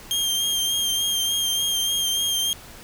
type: tone with vibrato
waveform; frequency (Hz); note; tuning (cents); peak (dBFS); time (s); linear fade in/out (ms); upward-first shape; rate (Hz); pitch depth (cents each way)
sawtooth; 3197; G7; +33; -18; 0.11-2.53; 0; sine; 3.4; 24
effects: pink hiss -43 dBFS RMS until 2.83 s